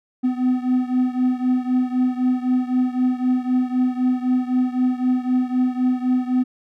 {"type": "beating tone pair", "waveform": "triangle", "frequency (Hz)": [251.5, 255.4], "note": ["B3", "C4"], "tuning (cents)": [32, -42], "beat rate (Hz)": 3.9, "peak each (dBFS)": [-17, -20], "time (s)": [0.23, 6.44], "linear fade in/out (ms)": 20, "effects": []}